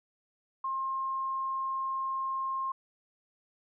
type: tone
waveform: sine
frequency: 1065 Hz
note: C6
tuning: 30 cents sharp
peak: -30 dBFS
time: 0.64-2.72 s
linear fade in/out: 5 ms
effects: none